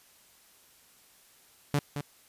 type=tone with echo; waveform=sawtooth; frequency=144.7 Hz; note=D3; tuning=25 cents flat; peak=-20 dBFS; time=1.74-1.79 s; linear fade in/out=0 ms; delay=220 ms; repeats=1; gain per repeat=-8 dB; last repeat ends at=2.01 s; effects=white hiss -60 dBFS RMS until 2.28 s + resampled to 32000 Hz